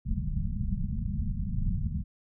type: low-pass noise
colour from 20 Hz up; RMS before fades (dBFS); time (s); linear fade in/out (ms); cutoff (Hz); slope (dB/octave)
pink; -30; 0.05-2.04; 20; 220; 96
effects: none